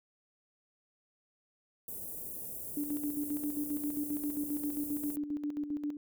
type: band-stop noise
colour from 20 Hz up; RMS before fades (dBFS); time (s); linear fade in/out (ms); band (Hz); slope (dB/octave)
white; -42; 1.88-5.16; 2; 550 to 10000; 24
type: tone with tremolo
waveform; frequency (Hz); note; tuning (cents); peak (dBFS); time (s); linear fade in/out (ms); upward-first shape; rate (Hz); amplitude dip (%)
sine; 293.7; D4; 0; -31; 2.77-5.97; 2; square; 7.5; 60
effects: none